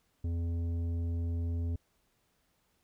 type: tone with tanh clipping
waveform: sine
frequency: 84.6 Hz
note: E2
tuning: 45 cents sharp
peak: -32 dBFS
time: 0.24-1.76 s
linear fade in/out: 5 ms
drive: 10 dB
effects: pink hiss -74 dBFS RMS until 2.83 s